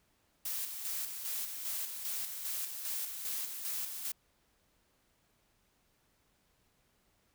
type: noise with tremolo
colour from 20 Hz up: blue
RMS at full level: -37 dBFS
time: 0.45-4.12 s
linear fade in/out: 5 ms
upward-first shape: square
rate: 2.5 Hz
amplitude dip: 45%
effects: pink hiss -73 dBFS RMS until 7.34 s